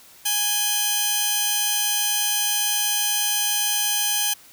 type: tone pair together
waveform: 5% pulse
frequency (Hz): 829 / 3080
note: G#5 / G7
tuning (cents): -3 / -31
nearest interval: octave + major seventh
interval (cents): 2272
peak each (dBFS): -13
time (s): 0.25-4.34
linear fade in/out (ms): 10
effects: white hiss -49 dBFS RMS until 4.52 s